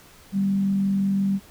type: tone with frequency modulation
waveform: sine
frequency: 196 Hz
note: G3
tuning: in tune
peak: -19 dBFS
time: 0.32-1.4 s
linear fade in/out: 50 ms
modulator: 45.8 Hz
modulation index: 0.23
effects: pink hiss -50 dBFS RMS until 1.5 s